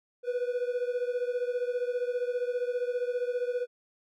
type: beating tone pair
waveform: triangle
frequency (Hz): 486.8 / 501.8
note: B4 / B4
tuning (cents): -25 / +28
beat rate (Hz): 15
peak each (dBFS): -28 / -31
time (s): 0.23-3.67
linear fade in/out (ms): 50
effects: none